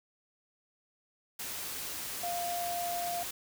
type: tone in noise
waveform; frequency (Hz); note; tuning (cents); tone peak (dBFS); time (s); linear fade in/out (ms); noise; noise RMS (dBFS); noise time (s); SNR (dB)
sine; 698.5; F5; 0; -33; 2.23-3.23; 5; white; -39; 1.39-3.31; +3
effects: none